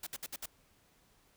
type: noise bursts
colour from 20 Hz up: white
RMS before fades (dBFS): -41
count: 5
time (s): 0.03-0.459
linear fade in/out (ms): 5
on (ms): 37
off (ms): 61
effects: pink hiss -68 dBFS RMS until 1.36 s